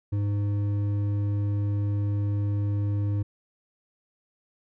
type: tone with hard clipping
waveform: sine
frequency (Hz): 102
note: G#2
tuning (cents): -31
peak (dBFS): -25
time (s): 0.12-3.23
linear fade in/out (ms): 10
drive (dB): 7
effects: none